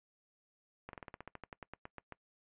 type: slowing click train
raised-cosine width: 0.5 ms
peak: -30 dBFS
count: 16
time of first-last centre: 0.89-2.123 s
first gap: 42 ms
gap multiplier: 1.09
effects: noise-tail reverb RT60 0.1 s tail -22 dB re dry + resampled to 8000 Hz